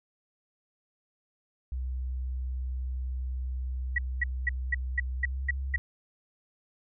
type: tone with pitch glide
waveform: sine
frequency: 63.7 to 66.98 Hz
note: C2 to C2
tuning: -46 to +41 cents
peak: -30 dBFS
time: 1.72-5.78 s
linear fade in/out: 0 ms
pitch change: +87 cents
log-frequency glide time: 5.18-5.45 s
type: tone bursts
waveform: sine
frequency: 1931 Hz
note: B6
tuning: 39 cents flat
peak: -23 dBFS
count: 8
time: 3.96-5.762 s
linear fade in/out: 5 ms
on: 24 ms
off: 230 ms
effects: none